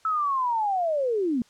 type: linear sweep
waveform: sine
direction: down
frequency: 1315 to 223.3 Hz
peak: -22 dBFS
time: 0.05-1.42 s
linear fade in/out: 2 ms
effects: white hiss -59 dBFS RMS until 1.49 s + low-pass 7000 Hz 12 dB/octave